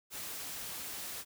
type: noise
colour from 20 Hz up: white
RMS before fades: -42 dBFS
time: 0.1-1.25 s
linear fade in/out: 50 ms
effects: none

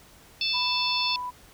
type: harmonic tone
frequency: 880 Hz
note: A5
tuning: in tune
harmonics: 3 / 4 / 5 / 6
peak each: -30 / -29 / -29 / -31 dBFS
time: 0.41-1.16 s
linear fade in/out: 2 ms
type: tone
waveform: sine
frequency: 991 Hz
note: B5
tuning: 6 cents sharp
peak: -30 dBFS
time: 0.53-1.31 s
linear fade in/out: 20 ms
effects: pink hiss -53 dBFS RMS until 1.53 s

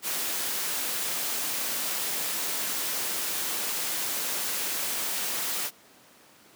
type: noise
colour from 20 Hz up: white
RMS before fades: -30 dBFS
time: 0.02-5.71 s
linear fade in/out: 50 ms
effects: pink hiss -55 dBFS RMS until 6.55 s + high-pass 200 Hz 12 dB/octave

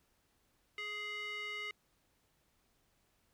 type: tone with band-pass filter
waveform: square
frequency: 417.8 Hz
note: G#4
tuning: 10 cents sharp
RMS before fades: -42 dBFS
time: 0.78-1.71 s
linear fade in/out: 2 ms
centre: 2400 Hz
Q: 7.8
effects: pink hiss -75 dBFS RMS until 3.33 s

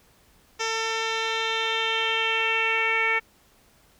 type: tone with low-pass filter sweep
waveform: 10% pulse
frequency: 448.7 Hz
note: A4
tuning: 34 cents sharp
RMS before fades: -25 dBFS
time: 0.59-3.2 s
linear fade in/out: 20 ms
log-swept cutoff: 5200 to 2200 Hz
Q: 4.4
effects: pink hiss -59 dBFS RMS until 3.99 s

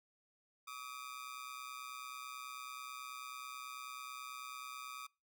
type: ring-modulated tone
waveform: sawtooth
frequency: 1206 Hz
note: D6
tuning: 46 cents sharp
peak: -39 dBFS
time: 0.67-5.07 s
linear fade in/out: 10 ms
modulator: 64.6 Hz
effects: noise-tail reverb RT60 0.3 s tail -26 dB re dry

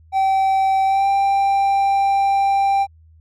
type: tone with pitch glide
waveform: triangle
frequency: 772 to 789.1 Hz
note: G5 to G5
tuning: -27 to +11 cents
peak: -12 dBFS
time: 0.12-2.87 s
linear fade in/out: 50 ms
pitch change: +38 cents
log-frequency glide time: 0.85-1.07 s
effects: added 80 Hz sine -46 dBFS peak until 3.2 s

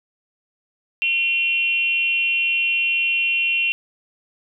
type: tone with frequency modulation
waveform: sine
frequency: 2741 Hz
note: F7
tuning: 33 cents flat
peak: -17 dBFS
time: 1.02-3.72 s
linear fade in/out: 0 ms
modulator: 326 Hz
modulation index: 0.56
effects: none

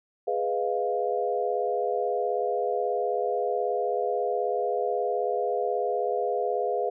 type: chord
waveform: sine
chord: F half-diminished seventh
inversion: first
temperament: equal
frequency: 415.3 / 493.9 / 622.3 / 698.5 Hz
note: Ab4 / Cb5 / Eb5 / F5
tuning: 0 / 0 / 0 / 0 cents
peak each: -29 / -29 / -34 / -29 dBFS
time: 0.27-6.9 s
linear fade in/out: 10 ms
effects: none

